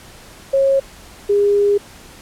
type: tone pair in turn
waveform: sine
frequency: 544 / 406.8 Hz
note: C#5 / G#4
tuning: -33 / -36 cents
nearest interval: perfect fourth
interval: 503 cents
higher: first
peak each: -11 / -11 dBFS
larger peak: neither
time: 0.53-0.8 / 1.29-1.78 s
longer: second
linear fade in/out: 10 ms
effects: pink hiss -41 dBFS RMS until 2.21 s + low-pass 12000 Hz 12 dB/octave